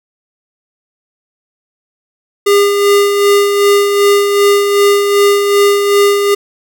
square tone with tremolo, 404.6 Hz, G#4, 45 cents flat, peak -6 dBFS, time 2.46-6.35 s, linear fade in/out 10 ms, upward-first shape sine, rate 2.6 Hz, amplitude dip 45%, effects none

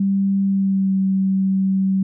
sine tone with pitch glide, 196 to 191.86 Hz, G3 to G3, 0 to -37 cents, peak -15 dBFS, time 0-2.03 s, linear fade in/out 5 ms, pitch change -37 cents, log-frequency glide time 0.44-0.96 s, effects none

